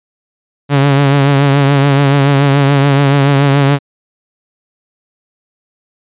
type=tone with vibrato; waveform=sawtooth; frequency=140 Hz; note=C#3; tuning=18 cents sharp; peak=-3 dBFS; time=0.69-3.79 s; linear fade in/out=50 ms; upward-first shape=triangle; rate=7 Hz; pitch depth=56 cents each way; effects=resampled to 8000 Hz